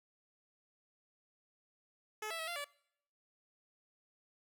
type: tone with pitch steps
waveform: 10% pulse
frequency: 428.9 / 660 / 645 / 692 / 576 Hz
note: A4 / E5 / E5 / F5 / D5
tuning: -44 / +2 / -38 / -16 / -34 cents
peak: -31 dBFS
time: 2.22-2.645 s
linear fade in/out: 5 ms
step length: 85 ms
effects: noise-tail reverb RT60 0.7 s tail -23 dB re dry